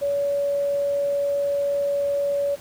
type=tone; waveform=sine; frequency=567 Hz; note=C#5; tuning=39 cents sharp; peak=-20 dBFS; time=0.01-2.56 s; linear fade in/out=20 ms; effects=pink hiss -45 dBFS RMS until 2.6 s + high-pass 80 Hz 12 dB/octave